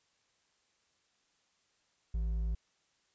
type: tone with hard clipping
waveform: triangle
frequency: 55 Hz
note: A1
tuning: in tune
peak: -32 dBFS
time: 2.14-2.55 s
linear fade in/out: 5 ms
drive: 8 dB
effects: white hiss -74 dBFS RMS until 3.14 s + resampled to 16000 Hz